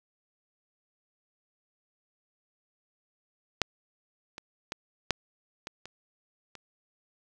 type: clicks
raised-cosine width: 0.2 ms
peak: -6 / -23 / -16 / -7 / -20 / -25 / -27 dBFS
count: 7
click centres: 3.617 / 4.381 / 4.721 / 5.107 / 5.671 / 5.856 / 6.553 s
effects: none